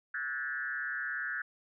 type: tone with frequency modulation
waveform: sine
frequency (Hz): 1600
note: G6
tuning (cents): +35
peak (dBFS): -33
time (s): 0.14-1.42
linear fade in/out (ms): 5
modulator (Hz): 137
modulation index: 1.4
effects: none